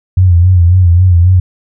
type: tone with vibrato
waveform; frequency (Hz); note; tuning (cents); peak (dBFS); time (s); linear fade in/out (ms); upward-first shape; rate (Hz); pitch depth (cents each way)
sine; 89.1; F2; +35; -3; 0.17-1.4; 5; sine; 3.7; 80
effects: none